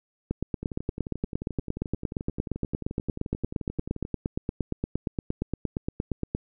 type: two click trains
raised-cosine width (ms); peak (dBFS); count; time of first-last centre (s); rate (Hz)
3; -21 / -14; 40 / 53; 0.63-4.051 / 0.31-6.349; 11.4 / 8.61
effects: none